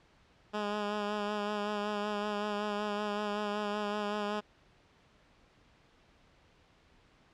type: tone with vibrato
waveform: 10% pulse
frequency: 207.7 Hz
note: G#3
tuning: in tune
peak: -24 dBFS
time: 0.53-4.41 s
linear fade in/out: 20 ms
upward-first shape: sine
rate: 5.3 Hz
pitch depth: 27 cents each way
effects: pink hiss -64 dBFS RMS until 7.33 s + low-pass 4000 Hz 12 dB/octave